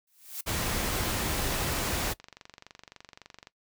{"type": "noise with exponential growth", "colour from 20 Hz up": "blue", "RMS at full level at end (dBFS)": -33, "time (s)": [0.07, 0.41], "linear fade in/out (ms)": 5, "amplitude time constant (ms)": 73}
{"type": "noise", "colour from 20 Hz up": "pink", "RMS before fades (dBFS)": -30, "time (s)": [0.46, 2.14], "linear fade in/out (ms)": 20}
{"type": "click train", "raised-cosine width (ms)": 0.2, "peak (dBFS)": -28, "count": 31, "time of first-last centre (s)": [2.2, 3.471], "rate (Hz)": 23.6}
{"effects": ["noise-tail reverb RT60 0.1 s tail -18 dB re dry"]}